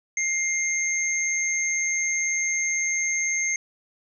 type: tone pair together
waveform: sine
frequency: 2106 / 6381 Hz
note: C7 / G8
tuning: +11 / +30 cents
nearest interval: octave + perfect fifth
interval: 1919 cents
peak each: -25 dBFS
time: 0.17-3.56 s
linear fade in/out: 2 ms
effects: none